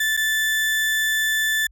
35% pulse tone with dropouts, 1755 Hz, A6, 5 cents flat, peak -17 dBFS, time 0-1.67 s, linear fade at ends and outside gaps 5 ms, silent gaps 0.168-0.173 s, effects added 50 Hz sine -50 dBFS peak until 1.71 s

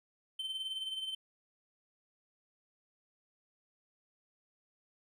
triangle tone with tremolo, 3091 Hz, G7, 25 cents flat, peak -33 dBFS, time 0.39-1.15 s, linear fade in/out 5 ms, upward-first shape sine, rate 19 Hz, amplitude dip 55%, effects none

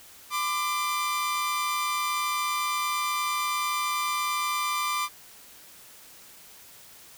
sawtooth tone pair together, 1018 / 1186.2 Hz, C6 / D6, -48 / +17 cents, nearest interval minor third, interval 265 cents, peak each -29 / -23 dBFS, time 0.3-5.09 s, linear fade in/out 50 ms, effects white hiss -50 dBFS RMS until 7.17 s

